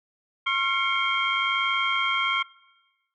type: tone cluster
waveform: sine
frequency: 1078 / 1371 / 2138 / 2239 / 3198 Hz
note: C#6 / F6 / C7 / C#7 / G7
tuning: -49 / -32 / +37 / +17 / +34 cents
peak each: -28 dBFS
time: 0.46-2.43 s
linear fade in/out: 10 ms
effects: noise-tail reverb RT60 1.0 s tail -20 dB re dry + tanh soft clip ceiling -11 dBFS

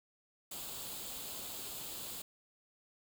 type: noise with comb filter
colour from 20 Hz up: white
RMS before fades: -44 dBFS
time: 0.51-2.22 s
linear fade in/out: 5 ms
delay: 0.26 ms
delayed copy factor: +0.55
effects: none

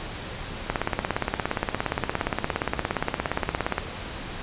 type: click train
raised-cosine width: 0.5 ms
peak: -8 dBFS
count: 54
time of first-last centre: 0.7-3.781 s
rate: 17.2 Hz
effects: pink hiss -35 dBFS RMS until 4.42 s + resampled to 8000 Hz

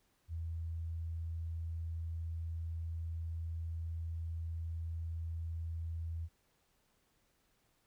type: tone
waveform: sine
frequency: 82.41 Hz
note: E2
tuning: in tune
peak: -37 dBFS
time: 0.28-6.29 s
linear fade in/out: 50 ms
effects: pink hiss -75 dBFS RMS until 7.86 s

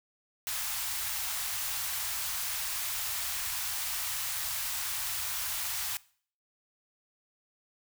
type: band-stop noise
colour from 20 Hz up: white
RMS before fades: -34 dBFS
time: 0.47-5.97 s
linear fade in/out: 0 ms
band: 110 to 770 Hz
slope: 24 dB/octave
effects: noise-tail reverb RT60 0.5 s tail -21 dB re dry

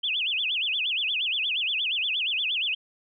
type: tone with vibrato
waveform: sine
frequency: 2955 Hz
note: F#7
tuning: 3 cents flat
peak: -24 dBFS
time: 0.03-2.75 s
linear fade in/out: 10 ms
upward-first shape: sine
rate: 8.5 Hz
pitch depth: 300 cents each way
effects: none

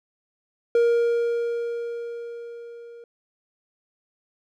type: tone with level ramp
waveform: triangle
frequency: 470 Hz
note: A#4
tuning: 14 cents sharp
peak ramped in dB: -13 to -39 dBFS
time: 0.75-3.04 s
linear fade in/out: 2 ms
effects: none

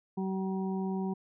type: harmonic tone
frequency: 190.3 Hz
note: F#3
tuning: 49 cents sharp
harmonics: 1 / 2 / 4 / 5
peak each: -31 / -37 / -43 / -45 dBFS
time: 0.17-1.14 s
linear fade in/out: 10 ms
effects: none

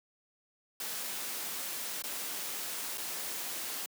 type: noise with dropouts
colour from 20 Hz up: white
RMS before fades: -38 dBFS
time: 0.8-3.86 s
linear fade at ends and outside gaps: 2 ms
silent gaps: 2.022-2.038 / 2.975-2.98 s
effects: high-pass 200 Hz 12 dB/octave

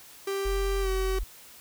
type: tone with pitch glide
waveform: 45% pulse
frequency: 392.6 to 379.7 Hz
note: G4 to F#4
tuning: +3 to +45 cents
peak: -28 dBFS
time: 0.27-1.19 s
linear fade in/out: 5 ms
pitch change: -58 cents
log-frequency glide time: 0.81-0.89 s
type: tone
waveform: sine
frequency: 44.51 Hz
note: F1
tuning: 34 cents sharp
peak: -27 dBFS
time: 0.45-1.24 s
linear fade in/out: 10 ms
effects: white hiss -50 dBFS RMS until 1.6 s

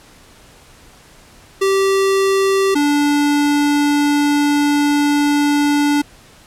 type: tone pair in turn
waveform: square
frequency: 388.9 / 290.7 Hz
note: G4 / D4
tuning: -14 / -18 cents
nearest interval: perfect fourth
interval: 504 cents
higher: first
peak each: -13 dBFS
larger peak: neither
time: 1.61-2.75 / 2.75-6.02 s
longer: second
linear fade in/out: 10 ms
effects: pink hiss -45 dBFS RMS until 6.46 s + low-pass 11000 Hz 12 dB/octave

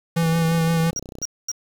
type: tone with vibrato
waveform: square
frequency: 164.81 Hz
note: E3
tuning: in tune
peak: -18 dBFS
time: 0.16-0.91 s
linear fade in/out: 10 ms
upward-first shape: sine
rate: 5.8 Hz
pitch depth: 23 cents each way
type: click train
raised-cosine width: 2 ms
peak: -23 dBFS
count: 32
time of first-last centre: 0.23-1.217 s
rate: 31.4 Hz
type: tone bursts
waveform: triangle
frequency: 5690 Hz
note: F8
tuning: 31 cents sharp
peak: -22 dBFS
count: 3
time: 0.96-1.516 s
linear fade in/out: 2 ms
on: 32 ms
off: 230 ms
effects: 7-bit

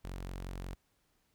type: tone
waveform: sawtooth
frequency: 45.57 Hz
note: F#1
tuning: 26 cents flat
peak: -36 dBFS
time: 0.04-0.75 s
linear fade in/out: 10 ms
effects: pink hiss -75 dBFS RMS until 1.34 s

